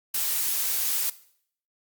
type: noise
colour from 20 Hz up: blue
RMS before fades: -26 dBFS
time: 0.14-1.1 s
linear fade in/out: 5 ms
effects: noise-tail reverb RT60 0.6 s tail -17 dB re dry + Opus 48 kbps